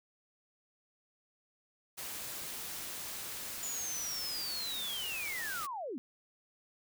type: noise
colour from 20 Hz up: white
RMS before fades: -42 dBFS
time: 1.97-5.67 s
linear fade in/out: 20 ms
type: linear sweep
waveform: sine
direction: down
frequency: 7030 to 220 Hz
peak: -37 dBFS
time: 3.63-5.98 s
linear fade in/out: 0 ms
effects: none